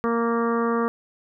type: harmonic tone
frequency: 232.4 Hz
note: A#3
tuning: 5 cents flat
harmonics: 1 / 2 / 3 / 4 / 5 / 6 / 7 / 8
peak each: -24 / -24 / -35 / -33 / -27 / -35 / -40 / -41 dBFS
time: 0.04-0.88 s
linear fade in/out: 0 ms
effects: none